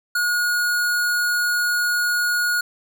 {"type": "tone", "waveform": "square", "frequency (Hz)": 1444, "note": "F#6", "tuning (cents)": -43, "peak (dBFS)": -19, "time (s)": [0.15, 2.61], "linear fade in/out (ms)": 5, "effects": []}